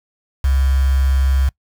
sine tone with quantisation, 67 Hz, C2, 42 cents sharp, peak -12 dBFS, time 0.44-1.49 s, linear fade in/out 5 ms, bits 5, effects noise-tail reverb RT60 0.1 s tail -24 dB re dry

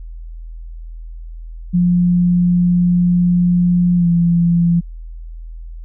sine tone with pitch glide, 176.6 to 171.08 Hz, F3 to F3, +20 to -35 cents, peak -10 dBFS, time 1.73-4.81 s, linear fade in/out 20 ms, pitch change -55 cents, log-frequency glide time 3.96-4.07 s, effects added 41 Hz sine -28 dBFS peak until 5.84 s

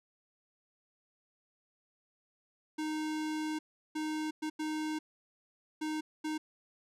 square tone bursts at uneven times, 309.4 Hz, D#4, 10 cents flat, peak -34 dBFS, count 6, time 2.78-3.59 / 3.95-4.31 / 4.42-4.5 / 4.59-4.99 / 5.81-6.01 / 6.24-6.38 s, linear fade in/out 10 ms, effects low-pass 9000 Hz 12 dB/octave

